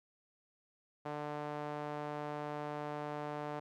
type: tone with band-pass filter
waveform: sawtooth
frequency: 148.4 Hz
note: D3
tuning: 18 cents sharp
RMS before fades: -41 dBFS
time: 1.05-3.6 s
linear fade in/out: 10 ms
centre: 760 Hz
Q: 1.2
effects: none